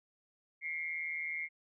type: tone with amplitude modulation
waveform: sine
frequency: 2139 Hz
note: C7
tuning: 38 cents sharp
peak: -32 dBFS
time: 0.61-1.49 s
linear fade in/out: 50 ms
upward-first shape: sine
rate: 159 Hz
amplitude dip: 75%
effects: none